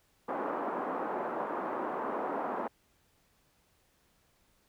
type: band-pass noise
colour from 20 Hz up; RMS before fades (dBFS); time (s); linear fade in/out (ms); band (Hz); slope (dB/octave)
white; -35; 0.28-2.68; 10; 240 to 1100; 24
effects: pink hiss -70 dBFS RMS until 4.68 s